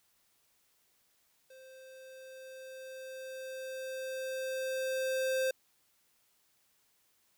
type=tone with level ramp; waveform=square; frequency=523.3 Hz; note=C5; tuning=in tune; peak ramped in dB=-53 to -29 dBFS; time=1.5-5.51 s; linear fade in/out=5 ms; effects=white hiss -72 dBFS RMS until 7.37 s